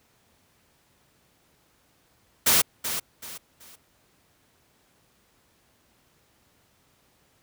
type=noise with echo; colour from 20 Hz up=white; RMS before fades=-19 dBFS; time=2.46-2.62 s; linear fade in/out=10 ms; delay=380 ms; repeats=3; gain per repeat=-10 dB; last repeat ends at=3.76 s; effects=pink hiss -64 dBFS RMS until 7.42 s + high-pass 60 Hz 12 dB/octave